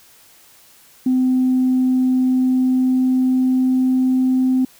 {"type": "tone with pitch glide", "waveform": "sine", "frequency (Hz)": [256.3, 257.9], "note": ["C4", "C4"], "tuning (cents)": [-36, -25], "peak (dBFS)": -12, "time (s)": [1.06, 4.65], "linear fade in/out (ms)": 5, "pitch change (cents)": 11, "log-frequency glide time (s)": [2.21, 4.41], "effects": ["tanh soft clip ceiling -9 dBFS", "white hiss -49 dBFS RMS until 4.79 s"]}